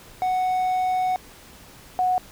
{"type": "tone pair in turn", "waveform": ["triangle", "sine"], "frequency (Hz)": [740, 734.5], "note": ["F#5", "F#5"], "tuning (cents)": [0, -13], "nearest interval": "unison", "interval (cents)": 13, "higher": "first", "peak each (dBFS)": -18, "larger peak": "neither", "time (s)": [[0.22, 1.16], [1.99, 2.18]], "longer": "first", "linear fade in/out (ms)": 0, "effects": ["pink hiss -47 dBFS RMS until 2.31 s"]}